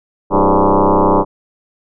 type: tone with frequency modulation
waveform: sine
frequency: 280 Hz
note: C#4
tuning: 18 cents sharp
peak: -8 dBFS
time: 0.3-1.25 s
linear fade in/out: 50 ms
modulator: 98.7 Hz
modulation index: 8
effects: none